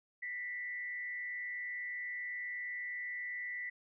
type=tone with frequency modulation; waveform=sine; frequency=1975.5 Hz; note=B6; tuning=in tune; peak=-38 dBFS; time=0.22-3.7 s; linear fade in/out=10 ms; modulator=150 Hz; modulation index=0.43; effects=none